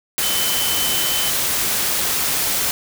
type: tone in noise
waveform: sine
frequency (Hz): 3050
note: G7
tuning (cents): -48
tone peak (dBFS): -24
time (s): 0.23-1.3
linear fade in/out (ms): 0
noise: white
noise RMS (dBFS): -20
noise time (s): 0.18-2.71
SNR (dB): -7
effects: none